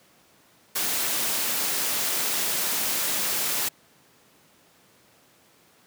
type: noise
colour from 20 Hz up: white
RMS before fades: -26 dBFS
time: 0.75-3.69 s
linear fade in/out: 10 ms
effects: pink hiss -58 dBFS RMS until 5.86 s + high-pass 150 Hz 12 dB/octave